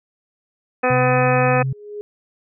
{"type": "harmonic tone", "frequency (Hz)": 252.3, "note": "B3", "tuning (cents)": 37, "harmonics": [1, 2, 3, 4, 5, 6, 7, 8, 9, 10], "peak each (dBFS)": [-25, -18, -21, -28, -24, -30, -26, -36, -33, -25], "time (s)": [0.83, 1.63], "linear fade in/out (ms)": 10}
{"type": "tone with pitch glide", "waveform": "sine", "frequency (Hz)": [130.81, 133.1], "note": ["C3", "C3"], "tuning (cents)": [0, 30], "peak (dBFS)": -19, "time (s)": [0.9, 1.73], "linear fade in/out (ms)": 5, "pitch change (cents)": 30, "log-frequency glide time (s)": [1.02, 1.44]}
{"type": "tone with exponential growth", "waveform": "sine", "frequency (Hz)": 415.3, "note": "G#4", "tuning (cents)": 0, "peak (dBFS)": -25, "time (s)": [1.36, 2.01], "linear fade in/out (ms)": 0, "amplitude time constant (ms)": 140}
{"effects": []}